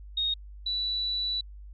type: tone pair in turn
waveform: sine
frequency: 3729 / 3951 Hz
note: A#7 / B7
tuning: 0 / 0 cents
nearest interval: minor second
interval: 100 cents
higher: second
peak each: -25 / -27 dBFS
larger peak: first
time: 0.17-0.34 / 0.66-1.41 s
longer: second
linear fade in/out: 5 ms
effects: added 50 Hz sine -42 dBFS peak until 1.73 s